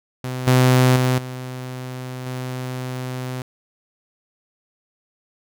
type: tone with level steps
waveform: sawtooth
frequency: 127.6 Hz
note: C3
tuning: 43 cents flat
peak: -21 / -8 / -12 / -25 / -22 dBFS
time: 0.24-3.42 s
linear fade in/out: 2 ms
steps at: 0.47 / 0.96 / 1.18 / 2.26 s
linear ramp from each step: 5 ms
effects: none